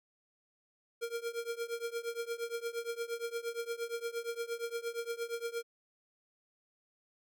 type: tone with tremolo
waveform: square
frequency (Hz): 467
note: A#4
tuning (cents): +3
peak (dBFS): -33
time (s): 1.01-5.63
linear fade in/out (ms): 20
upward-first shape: triangle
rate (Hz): 8.6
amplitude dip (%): 95
effects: none